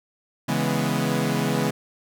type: chord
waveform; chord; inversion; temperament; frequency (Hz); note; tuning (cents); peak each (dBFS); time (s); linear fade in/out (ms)
sawtooth; C# minor seventh; none; equal with one note detuned; 138.59 / 163.86 / 207.7 / 246.9; C#3 / E3 / G#3 / B3; 0 / -10 / 0 / 0; -23; 0.48-1.71; 10
effects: none